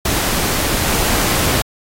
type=noise; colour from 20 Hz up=pink; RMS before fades=-17 dBFS; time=0.05-1.62 s; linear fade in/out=5 ms; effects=AAC 48 kbps